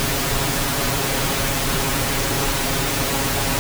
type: noise with comb filter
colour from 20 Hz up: pink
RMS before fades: -21 dBFS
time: 0-3.59 s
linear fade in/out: 0 ms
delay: 7.3 ms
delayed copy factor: +0.85
effects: none